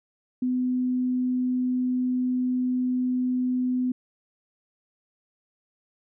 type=tone; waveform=sine; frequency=252 Hz; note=B3; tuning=35 cents sharp; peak=-22 dBFS; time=0.42-3.92 s; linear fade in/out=5 ms; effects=none